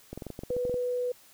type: clicks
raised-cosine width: 2 ms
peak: -24 dBFS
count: 12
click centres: 0.13 / 0.176 / 0.222 / 0.267 / 0.303 / 0.391 / 0.435 / 0.505 / 0.566 / 0.652 / 0.696 / 0.742 s
type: tone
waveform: sine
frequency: 493.9 Hz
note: B4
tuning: in tune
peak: -27 dBFS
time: 0.5-1.12 s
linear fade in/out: 5 ms
effects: white hiss -57 dBFS RMS until 1.33 s